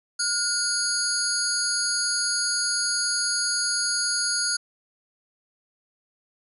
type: tone cluster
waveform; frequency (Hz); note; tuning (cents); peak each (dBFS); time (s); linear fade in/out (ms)
sine; 1435 / 4399 / 4814 / 6650 / 10180; F6 / C#8 / D8 / G#8 / D#9; +47 / -14 / +42 / +1 / +39; -29; 0.19-4.57; 10
effects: none